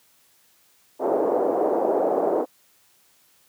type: band-pass noise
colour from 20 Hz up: pink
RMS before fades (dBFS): -22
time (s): 0.99-2.46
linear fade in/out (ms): 50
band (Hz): 360 to 720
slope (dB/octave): 24
effects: white hiss -60 dBFS RMS until 3.48 s + high-pass 80 Hz 12 dB/octave